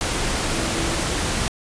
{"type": "tone in noise", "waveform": "sine", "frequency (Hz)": 333.1, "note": "E4", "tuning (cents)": 18, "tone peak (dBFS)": -31, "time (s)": [0.53, 1.03], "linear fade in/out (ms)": 0, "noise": "pink", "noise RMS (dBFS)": -23, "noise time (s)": [0.01, 1.48], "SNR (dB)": -11, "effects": ["resampled to 22050 Hz"]}